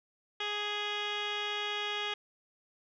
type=tone with low-pass filter; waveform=10% pulse; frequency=415.3 Hz; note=G#4; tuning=in tune; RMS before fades=-35 dBFS; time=0.4-2.14 s; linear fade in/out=5 ms; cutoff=3500 Hz; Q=8.7; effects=none